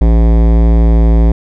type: tone with hard clipping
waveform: sine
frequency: 56.3 Hz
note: A1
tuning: 40 cents sharp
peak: -7 dBFS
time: 0.01-1.32 s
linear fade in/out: 5 ms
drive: 18 dB
effects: none